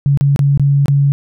sine tone with dropouts, 140.8 Hz, C#3, 27 cents sharp, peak -8 dBFS, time 0.06-1.12 s, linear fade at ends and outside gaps 0 ms, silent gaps 0.174-0.21 / 0.361-0.392 / 0.575-0.596 / 0.858-0.882 s, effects none

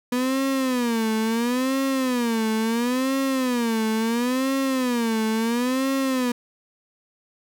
35% pulse tone with vibrato, 243.6 Hz, B3, 24 cents flat, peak -19 dBFS, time 0.12-6.32 s, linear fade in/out 5 ms, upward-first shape sine, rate 0.73 Hz, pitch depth 180 cents each way, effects none

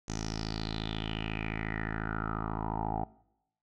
10% pulse tone with low-pass filter sweep, 54.2 Hz, A1, 25 cents flat, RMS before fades -35 dBFS, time 0.08-3.04 s, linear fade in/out 5 ms, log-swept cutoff 6400 to 760 Hz, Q 6.6, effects noise-tail reverb RT60 0.8 s tail -21 dB re dry

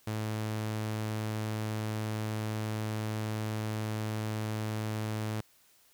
sawtooth tone, 108.3 Hz, A2, 27 cents flat, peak -28 dBFS, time 0.07-5.41 s, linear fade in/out 5 ms, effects white hiss -64 dBFS RMS until 5.93 s

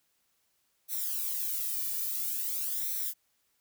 violet noise with flanger, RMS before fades -33 dBFS, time 0.88-3.14 s, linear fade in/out 50 ms, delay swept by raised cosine 0.51 to 1.71 ms, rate 0.49 Hz, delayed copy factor +0.8, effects white hiss -74 dBFS RMS until 3.6 s

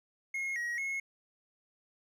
triangle tone with pitch steps, 2157 / 1899 / 2173 Hz, C#7 / A#6 / C#7, -48 / +32 / -35 cents, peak -31 dBFS, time 0.34-1 s, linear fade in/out 5 ms, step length 220 ms, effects none

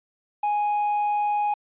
triangle tone with quantisation, 830.6 Hz, G#5, in tune, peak -19 dBFS, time 0.43-1.54 s, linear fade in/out 5 ms, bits 8, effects resampled to 8000 Hz

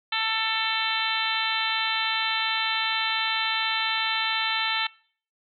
harmonic tone, 444.3 Hz, A4, 17 cents sharp, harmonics 2 / 3 / 4 / 5 / 6 / 7 / 8 / 9, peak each -32 / -32 / -32 / -32 / -32 / -32 / -32 / -32 dBFS, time 0.12-4.87 s, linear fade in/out 5 ms, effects noise-tail reverb RT60 0.5 s tail -23 dB re dry

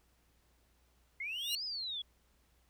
sine exponential two-way sweep, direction up then down, 2076 to 5140 to 3318 Hz, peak -37 dBFS, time 1.2-2.02 s, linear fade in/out 5 ms, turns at 1.64 s
sawtooth tone with exponential growth, 2840 Hz, F7, 28 cents sharp, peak -28 dBFS, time 1.22-1.55 s, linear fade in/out 1 ms, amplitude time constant 70 ms
effects added 60 Hz sine -70 dBFS peak until 2.69 s + pink hiss -73 dBFS RMS until 2.69 s

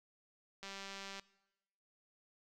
click train, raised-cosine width 0.2 ms, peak -30 dBFS, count 112, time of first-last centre 0.63-1.196 s, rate 196 Hz, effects noise-tail reverb RT60 1.0 s tail -21 dB re dry

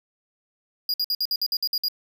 square tone bursts, 4863 Hz, D#8, 40 cents flat, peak -22 dBFS, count 10, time 0.89-1.884 s, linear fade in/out 2 ms, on 49 ms, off 56 ms, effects none

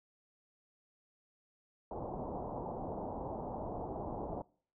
white low-pass noise, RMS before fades -41 dBFS, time 1.91-4.42 s, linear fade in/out 2 ms, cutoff 900 Hz, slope 48 dB/octave, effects noise-tail reverb RT60 0.5 s tail -24 dB re dry

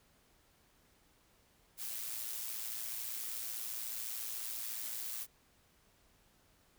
blue noise with amplitude modulation, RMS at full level -39 dBFS, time 1.77-5.27 s, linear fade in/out 50 ms, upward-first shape sine, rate 114 Hz, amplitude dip 50%, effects pink hiss -69 dBFS RMS until 6.78 s

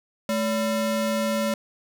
square ring-modulated tone, 393.6 Hz, G4, 7 cents sharp, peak -20 dBFS, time 0.29-1.54 s, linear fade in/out 2 ms, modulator 177 Hz, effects none

